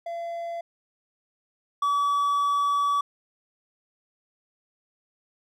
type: tone pair in turn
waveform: triangle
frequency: 680 / 1143.6 Hz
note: F5 / D6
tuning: -46 / -46 cents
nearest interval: major sixth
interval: 900 cents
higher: second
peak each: -28 / -19 dBFS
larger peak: second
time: 0.06-0.61 / 1.82-3.01 s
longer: second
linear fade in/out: 5 ms
effects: none